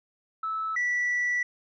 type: tone pair in turn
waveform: sine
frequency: 1307 / 1958.3 Hz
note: E6 / B6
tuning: -15 / -15 cents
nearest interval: perfect fifth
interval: 700 cents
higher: second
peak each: -27 / -22 dBFS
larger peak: second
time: 0.43-0.76 / 0.76-1.43 s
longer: second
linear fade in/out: 5 ms
effects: tanh soft clip ceiling -22 dBFS